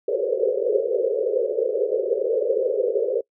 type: band-pass noise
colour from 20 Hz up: white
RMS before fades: -22 dBFS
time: 0.08-3.21 s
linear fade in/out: 5 ms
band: 390 to 550 Hz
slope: 96 dB/octave
effects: noise-tail reverb RT60 0.1 s tail -23 dB re dry